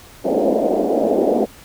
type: band-pass noise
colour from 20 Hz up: white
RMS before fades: -17 dBFS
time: 0.24-1.46 s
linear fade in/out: 20 ms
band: 210 to 680 Hz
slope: 48 dB/octave
effects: pink hiss -43 dBFS RMS until 1.64 s

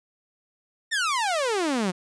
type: exponential sweep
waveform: sawtooth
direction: down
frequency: 1864.7 to 172.5 Hz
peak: -19 dBFS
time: 0.91-1.92 s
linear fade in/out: 20 ms
effects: resampled to 22050 Hz

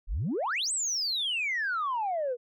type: exponential two-way sweep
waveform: sine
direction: up then down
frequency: 33.52 to 8372 to 466.7 Hz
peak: -26 dBFS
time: 0.07-2.37 s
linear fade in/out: 50 ms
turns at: 0.72 s
effects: tanh soft clip ceiling -24 dBFS

